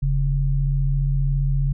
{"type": "tone pair together", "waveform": "sine", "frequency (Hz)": [41.11, 138.2], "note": ["E1", "C#3"], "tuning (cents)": [-4, -5], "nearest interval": "octave + major sixth", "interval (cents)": 2099, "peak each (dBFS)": -20, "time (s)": [0.02, 1.73], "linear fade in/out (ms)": 10, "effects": []}